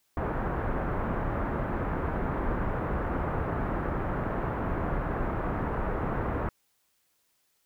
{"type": "low-pass noise", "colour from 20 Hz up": "pink", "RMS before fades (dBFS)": -30, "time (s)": [0.17, 6.49], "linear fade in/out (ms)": 2, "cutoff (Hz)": 1500, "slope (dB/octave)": 24, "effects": ["white hiss -72 dBFS RMS until 7.65 s"]}